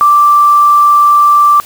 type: tone with quantisation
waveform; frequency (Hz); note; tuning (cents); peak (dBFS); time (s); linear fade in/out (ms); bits
sine; 1173; D6; -2; -3; 0.01-1.6; 0; 5
effects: white hiss -33 dBFS RMS until 1.65 s